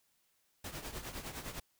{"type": "noise with tremolo", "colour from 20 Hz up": "pink", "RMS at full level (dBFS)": -41, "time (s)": [0.64, 1.6], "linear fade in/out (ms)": 5, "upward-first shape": "triangle", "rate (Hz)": 9.8, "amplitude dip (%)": 75, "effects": ["white hiss -75 dBFS RMS until 1.79 s"]}